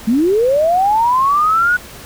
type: linear sweep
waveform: sine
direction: up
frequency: 207.7 to 1480 Hz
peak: -10 dBFS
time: 0.07-1.77 s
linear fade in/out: 10 ms
effects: pink hiss -35 dBFS RMS until 2.05 s